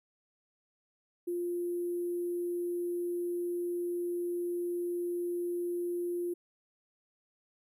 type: tone with sample-and-hold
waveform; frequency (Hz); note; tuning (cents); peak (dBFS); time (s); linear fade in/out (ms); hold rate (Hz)
sine; 349.6; F4; +2; -31; 1.27-6.34; 10; 11025
effects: none